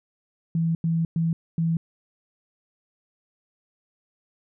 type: tone bursts at uneven times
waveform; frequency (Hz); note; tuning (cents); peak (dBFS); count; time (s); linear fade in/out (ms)
sine; 164.81; E3; 0; -20; 4; 0.55-0.75 / 0.84-1.05 / 1.16-1.33 / 1.58-1.77; 2
effects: none